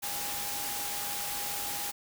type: tone in noise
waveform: sine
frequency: 816 Hz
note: G#5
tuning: 31 cents flat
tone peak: -42 dBFS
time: 0.02-1.92 s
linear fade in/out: 20 ms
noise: white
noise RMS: -35 dBFS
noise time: 0.02-1.92 s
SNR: -10 dB
effects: none